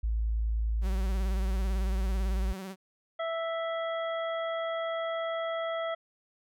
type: tone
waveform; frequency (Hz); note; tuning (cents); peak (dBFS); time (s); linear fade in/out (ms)
sine; 55; A1; 0; -26; 0.03-2.53; 10
type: tone with vibrato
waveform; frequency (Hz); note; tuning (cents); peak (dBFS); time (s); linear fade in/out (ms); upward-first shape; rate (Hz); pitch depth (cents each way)
sawtooth; 190.2; F#3; +48; -34; 0.81-2.76; 50; sine; 18; 51
type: harmonic tone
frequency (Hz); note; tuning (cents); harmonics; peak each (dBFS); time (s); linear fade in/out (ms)
659.3; E5; 0; 1 / 2 / 3 / 5; -31 / -37 / -41 / -45; 3.19-5.95; 10
effects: none